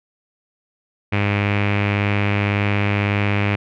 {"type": "tone with low-pass filter", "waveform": "sawtooth", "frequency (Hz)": 101.8, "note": "G#2", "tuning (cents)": -34, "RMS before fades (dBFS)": -19, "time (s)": [1.12, 3.56], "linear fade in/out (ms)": 10, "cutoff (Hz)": 2400, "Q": 4.5, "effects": []}